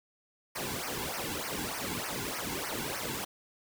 pink noise with flanger, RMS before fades -36 dBFS, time 0.55-3.25 s, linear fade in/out 10 ms, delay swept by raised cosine 0.26 to 1.66 ms, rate 3.3 Hz, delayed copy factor -0.95, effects none

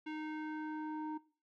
square tone with low-pass filter sweep, 308.9 Hz, D#4, 12 cents flat, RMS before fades -42 dBFS, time 0.06-1.18 s, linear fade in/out 10 ms, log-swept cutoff 2600 to 920 Hz, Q 1.9, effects noise-tail reverb RT60 0.4 s tail -20 dB re dry

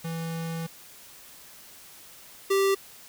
square tone pair in turn, 164.81 / 391.3 Hz, E3 / G4, 0 / -3 cents, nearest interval octave + minor third, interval 1497 cents, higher second, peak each -31 / -21 dBFS, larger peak second, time 0.04-0.67 / 2.5-2.75 s, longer first, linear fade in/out 10 ms, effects white hiss -49 dBFS RMS until 3.08 s

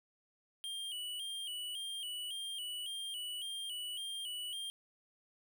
square tone with vibrato, 3072 Hz, G7, 36 cents flat, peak -40 dBFS, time 0.64-4.7 s, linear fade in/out 0 ms, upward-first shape square, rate 1.8 Hz, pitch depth 69 cents each way, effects none

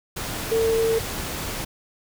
sine tone in noise, 451.6 Hz, A4, 45 cents sharp, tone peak -18 dBFS, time 0.51-0.99 s, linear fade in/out 10 ms, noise pink, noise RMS -30 dBFS, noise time 0.16-1.65 s, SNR +9 dB, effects none

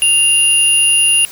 sine tone pair together, 2794 / 10425 Hz, F7 / E9, 0 / -20 cents, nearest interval octave + major seventh, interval 2280 cents, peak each -10 dBFS, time 0.02-1.25 s, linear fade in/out 0 ms, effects tanh soft clip ceiling -3 dBFS + white hiss -34 dBFS RMS until 1.31 s

